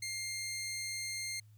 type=tone; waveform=15% pulse; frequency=2114 Hz; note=C7; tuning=17 cents sharp; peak=-31 dBFS; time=0.02-1.4 s; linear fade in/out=5 ms; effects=added 106 Hz sine -56 dBFS peak until 1.57 s + white hiss -75 dBFS RMS until 1.57 s